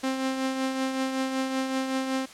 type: tone with tremolo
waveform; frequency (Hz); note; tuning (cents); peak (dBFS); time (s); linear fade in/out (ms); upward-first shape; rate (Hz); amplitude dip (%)
sawtooth; 263.9; C4; +15; -20; 0.03-2.26; 10; triangle; 5.3; 50
effects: white hiss -47 dBFS RMS until 2.33 s + low-pass 8000 Hz 12 dB/octave